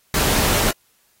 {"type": "noise", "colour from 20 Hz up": "pink", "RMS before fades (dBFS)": -19, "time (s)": [0.14, 0.71], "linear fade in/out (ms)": 2, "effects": ["white hiss -61 dBFS RMS until 1.2 s", "AAC 48 kbps"]}